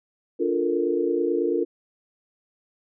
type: chord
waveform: sine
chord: Bb major seventh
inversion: first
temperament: just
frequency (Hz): 291.4 / 349.6 / 437 / 466.2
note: D4 / F4 / A4 / Bb4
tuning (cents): -13 / +2 / -12 / 0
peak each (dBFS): -28 / -24 / -28 / -26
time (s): 0.39-1.65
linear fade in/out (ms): 20
effects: none